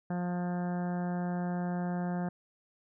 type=harmonic tone; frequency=177.2 Hz; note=F3; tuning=25 cents sharp; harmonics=1 / 2 / 3 / 4 / 5 / 6 / 7 / 8 / 9 / 10; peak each=-31 / -43 / -44 / -41 / -47 / -55 / -53 / -54 / -50 / -57 dBFS; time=0.1-2.29 s; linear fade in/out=5 ms; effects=none